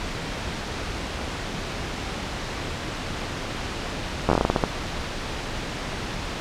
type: slowing click train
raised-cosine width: 1 ms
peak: -4 dBFS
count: 11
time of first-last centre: 4.29-4.638 s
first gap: 11 ms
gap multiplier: 1.24
effects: pink hiss -30 dBFS RMS until 6.4 s + low-pass 5000 Hz 12 dB/octave